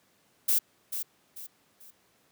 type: noise with echo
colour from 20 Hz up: violet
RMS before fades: -24 dBFS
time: 0.48-0.59 s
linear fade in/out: 10 ms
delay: 440 ms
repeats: 3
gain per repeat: -9 dB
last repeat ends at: 1.91 s
effects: pink hiss -66 dBFS RMS until 2.31 s + high-pass 150 Hz 12 dB/octave